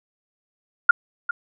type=tone with echo; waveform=sine; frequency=1410 Hz; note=F6; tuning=16 cents sharp; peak=-6 dBFS; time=0.89-0.91 s; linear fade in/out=5 ms; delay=400 ms; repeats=1; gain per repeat=-14 dB; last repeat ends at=1.31 s; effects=none